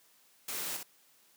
white noise with echo, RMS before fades -38 dBFS, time 0.48-0.77 s, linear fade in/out 5 ms, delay 61 ms, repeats 1, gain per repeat -5 dB, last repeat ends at 0.831 s, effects white hiss -65 dBFS RMS until 1.36 s + high-pass 150 Hz 12 dB/octave

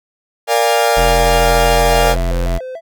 40% pulse chord, Bb dominant seventh, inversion none, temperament equal with one note detuned, 466.2 / 587.3 / 698.5 / 817.8 Hz, Bb4 / D5 / F5 / Ab5, 0 / 0 / 0 / -27 cents, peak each -16 dBFS, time 0.47-2.16 s, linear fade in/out 50 ms
square tone, 43.65 Hz, F1, in tune, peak -15 dBFS, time 0.96-2.59 s, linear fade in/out 20 ms
triangle tone with vibrato, 584 Hz, D5, 10 cents flat, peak -22 dBFS, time 1.87-2.81 s, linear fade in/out 50 ms, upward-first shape square, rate 3.4 Hz, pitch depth 220 cents each way
effects none

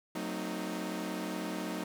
sawtooth chord, F# diminished seventh, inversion none, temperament equal with one note detuned, 185 / 225.4 / 261.6 / 311.1 Hz, F#3 / A3 / C4 / Eb4, 0 / +42 / 0 / 0 cents, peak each -36 / -37 / -40 / -35 dBFS, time 0.15-1.84 s, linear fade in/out 5 ms, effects none

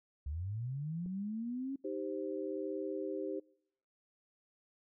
sine linear sweep, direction up, 67.2 to 277.2 Hz, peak -36 dBFS, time 0.26-1.76 s, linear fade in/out 5 ms
click, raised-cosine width 3 ms, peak -38 dBFS, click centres 1.061 s
sine chord, C minor, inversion first, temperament equal, 311.1 / 392 / 523.3 Hz, Eb4 / G4 / C5, 0 / 0 / 0 cents, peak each -41 / -39 / -42 dBFS, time 1.84-3.4 s, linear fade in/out 10 ms
effects noise-tail reverb RT60 0.8 s tail -26 dB re dry

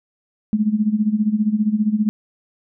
sine tone with tremolo, 213 Hz, G#3, 44 cents sharp, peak -12 dBFS, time 0.53-2.09 s, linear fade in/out 0 ms, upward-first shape sine, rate 15 Hz, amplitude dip 80%, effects none

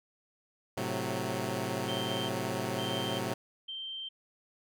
10% pulse chord, F# diminished, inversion first, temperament equal, 110 / 130.81 / 185 Hz, A2 / C3 / F#3, 0 / 0 / 0 cents, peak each -28 dBFS, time 0.77-3.34 s, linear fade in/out 5 ms
sine tone bursts, 3136 Hz, G7, in tune, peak -37 dBFS, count 3, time 1.88-4.09 s, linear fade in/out 10 ms, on 410 ms, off 490 ms
effects none

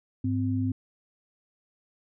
sine tone pair together, 102.9 / 258.2 Hz, G#2 / C4, -16 / -23 cents, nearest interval octave + major third, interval 1593 cents, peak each -27 dBFS, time 0.24-0.72 s, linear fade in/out 5 ms, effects none

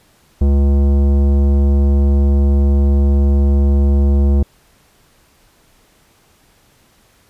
sine tone with tanh clipping, 70 Hz, C#2, 18 cents sharp, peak -11 dBFS, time 0.41-4.43 s, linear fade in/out 5 ms, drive 15 dB, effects pink hiss -53 dBFS RMS until 7.29 s + resampled to 32000 Hz

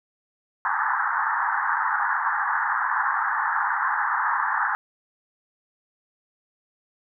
pink band-pass noise, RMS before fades -24 dBFS, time 0.65-4.75 s, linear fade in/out 0 ms, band 820 to 1800 Hz, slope 96 dB/octave, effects none

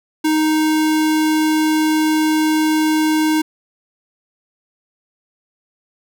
square tone, 311.3 Hz, D#4, 1 cent sharp, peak -14 dBFS, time 0.24-3.42 s, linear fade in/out 10 ms, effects none

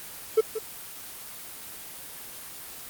triangle tone with echo, 440 Hz, A4, in tune, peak -13 dBFS, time 0.37-0.41 s, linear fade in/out 10 ms, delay 180 ms, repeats 1, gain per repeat -12 dB, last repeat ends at 0.59 s, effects white hiss -41 dBFS RMS until 2.89 s + Opus 24 kbps

